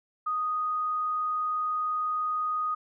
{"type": "tone", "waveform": "sine", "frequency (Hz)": 1243, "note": "D#6", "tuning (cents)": -2, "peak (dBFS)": -26, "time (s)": [0.26, 2.75], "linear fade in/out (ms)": 10, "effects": []}